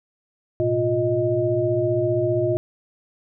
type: tone cluster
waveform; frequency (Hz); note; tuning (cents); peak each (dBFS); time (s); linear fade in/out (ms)
sine; 109.4 / 124.6 / 353.4 / 625; A2 / B2 / F4 / D#5; -9 / +16 / +21 / +8; -28 / -27 / -21 / -23; 0.6-2.57; 0
effects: none